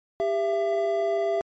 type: tone pair together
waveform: triangle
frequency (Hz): 397.8 / 669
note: G4 / E5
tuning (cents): +25 / +25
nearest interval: major sixth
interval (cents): 900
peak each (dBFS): -24 / -22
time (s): 0.2-1.41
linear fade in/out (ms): 0
effects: MP3 32 kbps

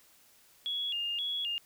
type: tone with vibrato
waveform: sine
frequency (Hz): 3076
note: G7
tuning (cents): -33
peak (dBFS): -31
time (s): 0.66-1.58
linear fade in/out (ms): 0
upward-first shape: square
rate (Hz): 1.9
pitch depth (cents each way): 150
effects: white hiss -62 dBFS RMS until 1.65 s

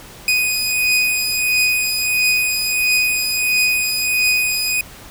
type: beating tone pair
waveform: sawtooth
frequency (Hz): 2489 / 2490.5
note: D#7 / D#7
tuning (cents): 0 / +1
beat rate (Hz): 1.5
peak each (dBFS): -18 / -13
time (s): 0.28-4.81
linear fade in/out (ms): 2
effects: pink hiss -39 dBFS RMS until 5.1 s

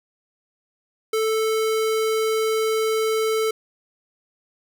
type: tone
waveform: square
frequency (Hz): 440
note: A4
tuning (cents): 0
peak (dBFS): -20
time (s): 1.13-3.51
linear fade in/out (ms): 5
effects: none

